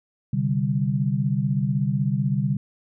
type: chord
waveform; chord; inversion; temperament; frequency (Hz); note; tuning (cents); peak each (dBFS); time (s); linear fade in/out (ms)
sine; C suspended second; none; equal; 130.81 / 146.83 / 196; C3 / D3 / G3; 0 / 0 / 0; -24 / -24 / -25; 0.33-2.57; 5
effects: none

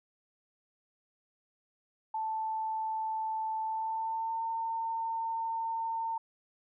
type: tone with pitch glide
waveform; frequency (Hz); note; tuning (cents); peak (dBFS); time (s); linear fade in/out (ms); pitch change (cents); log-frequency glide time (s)
sine; 880 to 906.3; A5 to A#5; 0 to -49; -31; 2.14-6.18; 5; +51; 3.63-4.42
effects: none

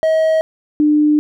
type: tone pair in turn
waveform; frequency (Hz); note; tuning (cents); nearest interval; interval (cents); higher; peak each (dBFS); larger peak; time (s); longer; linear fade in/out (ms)
triangle / sine; 637 / 299.7; D#5 / D4; +41 / +35; octave + minor second; 1306; first; -9; neither; 0.03-0.41 / 0.8-1.19; second; 0
effects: none

